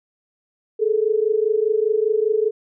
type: tone pair together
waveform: sine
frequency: 421 / 446 Hz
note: G#4 / A4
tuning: +24 / +23 cents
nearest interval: minor second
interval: 99 cents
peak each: -19 / -19 dBFS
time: 0.79-2.51 s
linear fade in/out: 20 ms
effects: none